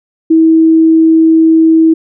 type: tone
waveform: sine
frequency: 322.9 Hz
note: E4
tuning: 36 cents flat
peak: -3 dBFS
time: 0.3-1.94 s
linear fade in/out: 10 ms
effects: none